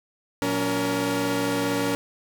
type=tone cluster; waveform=sawtooth; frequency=116.7 / 181.4 / 283.1 / 467 Hz; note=A#2 / F#3 / C#4 / A#4; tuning=+2 / -34 / +37 / +3 cents; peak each=-30 / -29 / -21 / -24 dBFS; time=0.42-1.95 s; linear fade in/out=0 ms; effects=none